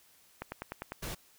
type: click train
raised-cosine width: 0.5 ms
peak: -22 dBFS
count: 6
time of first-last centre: 0.42-0.921 s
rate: 9.99 Hz
type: noise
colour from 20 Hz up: pink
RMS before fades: -39 dBFS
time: 1.02-1.15 s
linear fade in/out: 10 ms
effects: white hiss -63 dBFS RMS until 1.38 s